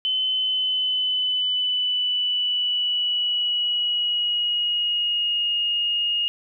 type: tone with pitch glide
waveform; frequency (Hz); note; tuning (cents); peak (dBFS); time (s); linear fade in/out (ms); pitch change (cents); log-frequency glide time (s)
sine; 3043 to 2856; F#7 to F7; +48 to +38; -20; 0.05-6.28; 0; -110; 0.31-5.54
effects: none